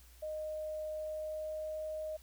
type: tone with pitch glide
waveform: sine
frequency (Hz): 618 to 621.6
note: D#5 to D#5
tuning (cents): -12 to -2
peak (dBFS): -37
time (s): 0.22-2.17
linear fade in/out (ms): 10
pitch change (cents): +10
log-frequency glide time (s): 0.88-1.83
effects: added 60 Hz sine -57 dBFS peak until 2.22 s + white hiss -63 dBFS RMS until 2.22 s